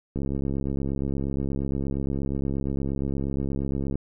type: click train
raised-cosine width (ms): 3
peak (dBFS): -16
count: 261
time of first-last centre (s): 0.16-3.956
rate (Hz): 68.5
effects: none